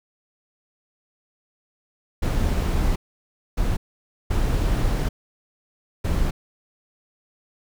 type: noise bursts at uneven times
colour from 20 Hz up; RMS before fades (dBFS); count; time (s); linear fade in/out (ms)
brown; -21; 4; 2.22-2.96 / 3.57-3.77 / 4.3-5.09 / 6.04-6.31; 10
effects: none